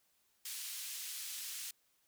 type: band-pass noise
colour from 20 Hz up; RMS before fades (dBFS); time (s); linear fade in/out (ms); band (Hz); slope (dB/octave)
white; -44; 0.45-1.71; 5; 2500 to 13000; 12
effects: white hiss -75 dBFS RMS until 2.07 s